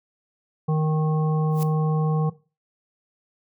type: harmonic tone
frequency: 155.56 Hz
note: D#3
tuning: in tune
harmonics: 1 / 3 / 5 / 7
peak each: -19 / -29 / -33 / -36 dBFS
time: 0.68-2.3 s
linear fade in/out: 10 ms
type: noise with exponential growth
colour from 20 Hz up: blue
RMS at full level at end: -32 dBFS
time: 1.5-1.63 s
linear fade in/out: 0 ms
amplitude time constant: 27 ms
effects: noise-tail reverb RT60 0.3 s tail -17 dB re dry